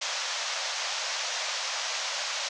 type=band-pass noise; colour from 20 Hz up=white; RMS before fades=-32 dBFS; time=0.01-2.49 s; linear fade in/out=10 ms; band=540 to 6500 Hz; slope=48 dB/octave; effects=none